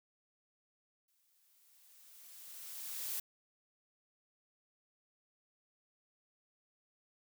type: noise with exponential growth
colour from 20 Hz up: blue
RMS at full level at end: -38 dBFS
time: 1.08-3.2 s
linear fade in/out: 5 ms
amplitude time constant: 460 ms
effects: none